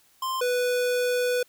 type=tone pair in turn; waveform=square; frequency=1046.5 / 493.9 Hz; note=C6 / B4; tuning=0 / 0 cents; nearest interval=octave + minor second; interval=1300 cents; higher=first; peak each=-27 / -23 dBFS; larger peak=second; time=0.22-0.41 / 0.41-1.43 s; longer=second; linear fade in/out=5 ms; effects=white hiss -61 dBFS RMS until 1.48 s